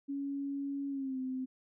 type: tone with pitch glide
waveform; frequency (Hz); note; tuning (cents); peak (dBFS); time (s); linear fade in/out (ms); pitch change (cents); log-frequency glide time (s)
sine; 279.2 to 259; C#4 to C4; +13 to -17; -34; 0.08-1.46; 20; -130; 0.89-1.19
effects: none